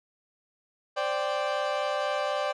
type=chord; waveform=30% pulse; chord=C suspended second; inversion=none; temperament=equal; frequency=523.3 / 587.3 / 784 Hz; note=C5 / D5 / G5; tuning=0 / 0 / 0 cents; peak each=-31 / -26 / -30 dBFS; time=0.96-2.53 s; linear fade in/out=20 ms; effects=low-pass 4000 Hz 12 dB/octave